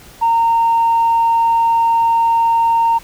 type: tone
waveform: sine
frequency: 920 Hz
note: A#5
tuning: 23 cents flat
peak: -9 dBFS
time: 0.21-2.99 s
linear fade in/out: 20 ms
effects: tanh soft clip ceiling -7 dBFS + pink hiss -41 dBFS RMS until 3.03 s